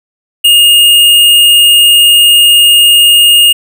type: tone with hard clipping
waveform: sine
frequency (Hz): 2843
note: F7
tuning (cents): +30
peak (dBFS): -3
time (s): 0.44-3.53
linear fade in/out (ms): 10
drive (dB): 15
effects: none